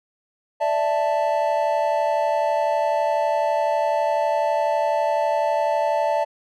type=chord; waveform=triangle; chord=D suspended second; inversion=none; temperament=equal; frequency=587.3 / 659.3 / 880 Hz; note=D5 / E5 / A5; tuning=0 / 0 / 0 cents; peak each=-21 dBFS; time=0.6-6.25 s; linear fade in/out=20 ms; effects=none